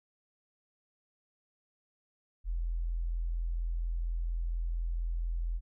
sine tone, 42.14 Hz, E1, 39 cents sharp, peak -30 dBFS, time 2.44-5.61 s, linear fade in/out 50 ms, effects none

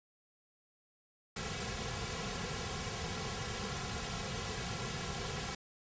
pink noise with comb filter, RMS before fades -39 dBFS, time 1.36-5.55 s, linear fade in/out 5 ms, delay 3.3 ms, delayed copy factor -0.95, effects resampled to 16000 Hz

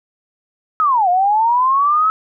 sine linear two-way sweep, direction down then up, 1300 to 698.5 to 1300 Hz, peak -11 dBFS, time 0.8-2.1 s, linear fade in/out 0 ms, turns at 1.09 s, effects none

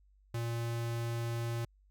square tone, 116.9 Hz, A#2, 5 cents sharp, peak -34 dBFS, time 0.34-1.65 s, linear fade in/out 5 ms, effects added 49 Hz sine -62 dBFS peak until 1.9 s

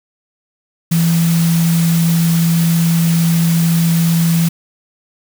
sine tone in noise, 166.8 Hz, E3, 21 cents sharp, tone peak -10 dBFS, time 0.91-4.49 s, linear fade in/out 10 ms, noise white, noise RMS -24 dBFS, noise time 0.91-4.49 s, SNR +11 dB, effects none

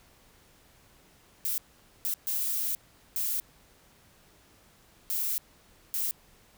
violet noise bursts at uneven times, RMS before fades -30 dBFS, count 6, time 1.45-1.58 / 2.05-2.14 / 2.27-2.75 / 3.16-3.4 / 5.1-5.38 / 5.94-6.11 s, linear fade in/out 0 ms, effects pink hiss -60 dBFS RMS until 6.57 s

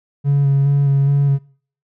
triangle tone with vibrato, 140 Hz, C#3, 18 cents sharp, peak -8 dBFS, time 0.24-1.39 s, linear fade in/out 50 ms, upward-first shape square, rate 2.4 Hz, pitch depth 16 cents each way, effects noise-tail reverb RT60 0.5 s tail -24 dB re dry + tanh soft clip ceiling -7 dBFS

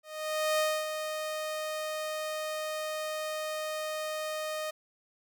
sawtooth tone with ADSR envelope, 619 Hz, D#5, 9 cents flat, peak -21 dBFS, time 0.03-4.71 s, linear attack 560 ms, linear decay 260 ms, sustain -8 dB, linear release 11 ms, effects none

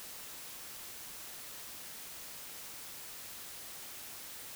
silence, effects white hiss -47 dBFS RMS until 4.55 s

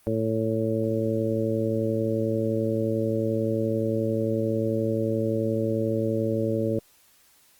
harmonic tone, 111.4 Hz, A2, 22 cents sharp, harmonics 1 / 2 / 3 / 4 / 5, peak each -29 / -29 / -29 / -29 / -29 dBFS, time 0.07-6.79 s, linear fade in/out 0 ms, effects white hiss -59 dBFS RMS until 7.59 s + Opus 32 kbps

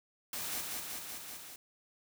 white noise with echo, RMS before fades -39 dBFS, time 0.33-0.61 s, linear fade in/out 2 ms, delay 190 ms, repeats 5, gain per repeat -2 dB, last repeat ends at 1.56 s, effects none

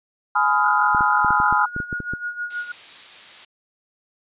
sine chord, F half-diminished seventh, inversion first, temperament just, 838.1 / 1005.8 / 1257.2 / 1396.9 Hz, Ab5 / Cb6 / Eb6 / F6, +16 / +31 / +18 / 0 cents, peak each -21 dBFS, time 0.35-1.66 s, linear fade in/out 10 ms
sine tone with tremolo, 1442 Hz, F#6, 45 cents flat, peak -23 dBFS, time 0.64-2.72 s, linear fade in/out 5 ms, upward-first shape sine, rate 6.3 Hz, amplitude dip 75%
clicks, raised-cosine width 3 ms, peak -17 dBFS, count 11, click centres 0.948 / 1.008 / 1.247 / 1.306 / 1.401 / 1.526 / 1.764 / 1.802 / 1.928 / 2.003 / 2.136 s
blue noise, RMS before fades -34 dBFS, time 2.5-3.45 s, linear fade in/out 5 ms
effects resampled to 8000 Hz

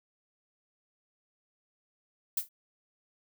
violet noise with exponential decay, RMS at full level -24 dBFS, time 2.37-2.49 s, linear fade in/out 5 ms, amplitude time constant 24 ms, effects none

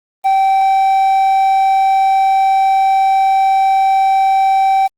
triangle tone with quantisation, 774 Hz, G5, 22 cents flat, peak -7 dBFS, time 0.24-4.88 s, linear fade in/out 20 ms, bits 6, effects Opus 24 kbps

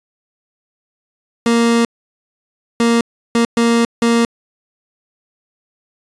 30% pulse tone bursts at uneven times, 233.1 Hz, A#3, in tune, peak -8 dBFS, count 5, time 1.46-1.85 / 2.8-3.01 / 3.35-3.45 / 3.57-3.85 / 4.02-4.25 s, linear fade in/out 2 ms, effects resampled to 22050 Hz

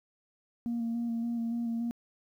sine tone with vibrato, 233.1 Hz, A#3, in tune, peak -28 dBFS, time 0.66-1.91 s, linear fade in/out 0 ms, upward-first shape square, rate 3.5 Hz, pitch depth 18 cents each way, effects tanh soft clip ceiling -27 dBFS + 11-bit

